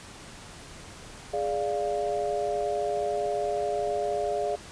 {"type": "chord", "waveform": "sine", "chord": "D diminished", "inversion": "second", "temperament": "equal", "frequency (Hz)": [415.3, 587.3, 698.5], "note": ["Ab4", "D5", "F5"], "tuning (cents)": [0, 0, 0], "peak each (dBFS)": -30, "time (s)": [1.33, 4.56], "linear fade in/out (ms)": 10, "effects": ["pink hiss -45 dBFS RMS until 4.71 s", "resampled to 22050 Hz"]}